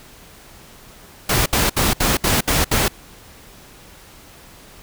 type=noise bursts; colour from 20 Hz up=pink; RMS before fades=-17 dBFS; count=7; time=1.29-2.882 s; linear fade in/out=5 ms; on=170 ms; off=67 ms; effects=pink hiss -44 dBFS RMS until 4.82 s